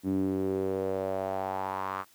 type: tone with band-pass filter sweep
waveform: sawtooth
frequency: 95.6 Hz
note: G2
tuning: 43 cents flat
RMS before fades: -31 dBFS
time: 0.03-2.05 s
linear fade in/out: 50 ms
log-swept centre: 260 to 1200 Hz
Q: 3.9
effects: white hiss -61 dBFS RMS until 2.14 s + high-pass 60 Hz 12 dB/octave